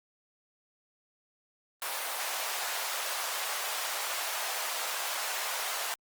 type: high-pass noise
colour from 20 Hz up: pink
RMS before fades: -34 dBFS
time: 1.82-5.94 s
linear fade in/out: 0 ms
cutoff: 640 Hz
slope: 24 dB/octave
effects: Opus 32 kbps